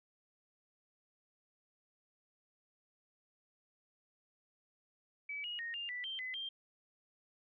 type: tone with pitch steps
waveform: sine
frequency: 2291 / 2886 / 1859 / 2805 / 1973 / 3140 / 2023 / 3177 Hz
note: D7 / F#7 / A#6 / F7 / B6 / G7 / B6 / G7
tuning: -44 / -44 / -5 / +7 / -2 / +2 / +41 / +23 cents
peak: -39 dBFS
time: 5.29-6.49 s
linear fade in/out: 5 ms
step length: 150 ms
effects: none